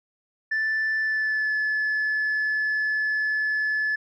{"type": "tone with pitch glide", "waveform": "sine", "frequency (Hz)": [1760, 1724.8], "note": ["A6", "A6"], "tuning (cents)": [0, -35], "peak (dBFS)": -20, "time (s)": [0.51, 3.96], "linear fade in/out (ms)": 10, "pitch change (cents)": -35, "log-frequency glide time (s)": [1, 1.53], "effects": ["tanh soft clip ceiling -20 dBFS"]}